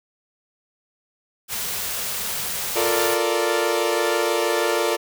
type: band-stop noise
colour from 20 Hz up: white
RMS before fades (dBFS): -27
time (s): 1.48-3.18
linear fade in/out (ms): 50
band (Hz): 250 to 360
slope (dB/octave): 96
type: chord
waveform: sawtooth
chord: Bb major seventh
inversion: second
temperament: equal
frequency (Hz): 349.2 / 440 / 466.2 / 587.3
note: F4 / A4 / Bb4 / D5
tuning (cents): 0 / 0 / 0 / 0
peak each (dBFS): -21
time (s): 2.75-4.97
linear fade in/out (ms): 20
effects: none